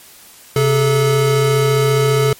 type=tone pair together; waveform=square; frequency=132.5 / 432.2 Hz; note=C3 / A4; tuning=+22 / -31 cents; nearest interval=octave + minor sixth; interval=2047 cents; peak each=-15 dBFS; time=0.56-2.33 s; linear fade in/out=2 ms; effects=white hiss -42 dBFS RMS until 2.39 s + MP3 64 kbps